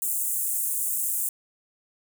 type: high-pass noise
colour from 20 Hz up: pink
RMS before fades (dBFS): -27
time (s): 0.02-1.29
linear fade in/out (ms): 2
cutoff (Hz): 7700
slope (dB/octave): 48
effects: none